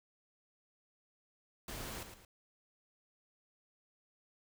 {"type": "noise with echo", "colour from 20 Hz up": "pink", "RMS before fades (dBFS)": -44, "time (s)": [1.68, 2.03], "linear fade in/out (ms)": 2, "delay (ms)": 110, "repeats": 2, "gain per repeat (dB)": -8, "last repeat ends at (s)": 2.25, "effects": []}